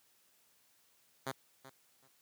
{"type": "tone with echo", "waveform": "5% pulse", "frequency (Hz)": 133.5, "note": "C3", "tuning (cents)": 35, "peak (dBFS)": -25, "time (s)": [1.26, 1.32], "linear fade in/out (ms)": 10, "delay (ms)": 380, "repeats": 2, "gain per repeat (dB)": -15, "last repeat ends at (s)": 2.08, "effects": ["white hiss -70 dBFS RMS until 2.21 s", "high-pass 80 Hz 12 dB/octave"]}